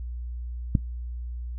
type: click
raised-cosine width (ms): 5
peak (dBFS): -8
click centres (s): 0.752
effects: noise-tail reverb RT60 0.1 s tail -17 dB re dry + added 60 Hz sine -31 dBFS peak until 1.58 s